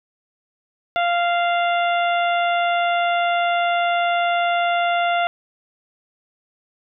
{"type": "harmonic tone", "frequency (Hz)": 695, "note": "F5", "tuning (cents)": -9, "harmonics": [1, 2, 3, 4, 5], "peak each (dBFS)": [-18, -24, -28, -30, -32], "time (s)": [0.96, 5.27], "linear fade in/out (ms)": 0, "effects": []}